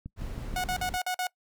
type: click train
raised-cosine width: 5 ms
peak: -26 dBFS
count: 5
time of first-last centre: 0.06-0.699 s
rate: 6.26 Hz
type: noise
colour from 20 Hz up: brown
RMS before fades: -37 dBFS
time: 0.16-0.98 s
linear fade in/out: 50 ms
type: tone bursts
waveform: sawtooth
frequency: 732 Hz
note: F#5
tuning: 19 cents flat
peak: -24 dBFS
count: 6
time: 0.56-1.27 s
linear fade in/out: 2 ms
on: 80 ms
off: 46 ms
effects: noise-tail reverb RT60 0.1 s tail -22 dB re dry